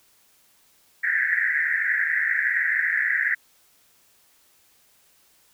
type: band-pass noise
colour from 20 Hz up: white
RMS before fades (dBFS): -23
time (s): 1.03-3.35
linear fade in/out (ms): 10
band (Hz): 1600 to 2000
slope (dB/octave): 96
effects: white hiss -60 dBFS RMS until 5.53 s